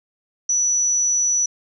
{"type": "tone", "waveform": "sine", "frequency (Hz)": 5920, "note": "F#8", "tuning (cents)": 0, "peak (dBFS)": -16, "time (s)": [0.49, 1.46], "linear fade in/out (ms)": 5, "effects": []}